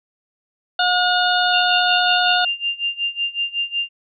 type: harmonic tone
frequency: 721 Hz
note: F#5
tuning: 45 cents flat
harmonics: 1 / 2 / 4 / 5 / 6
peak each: -19 / -19 / -24 / -23 / -26 dBFS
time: 0.79-2.45 s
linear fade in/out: 5 ms
type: tone with tremolo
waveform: sine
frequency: 2794 Hz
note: F7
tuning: in tune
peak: -17 dBFS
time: 1.52-3.89 s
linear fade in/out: 20 ms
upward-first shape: sine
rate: 5.4 Hz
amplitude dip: 90%
effects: none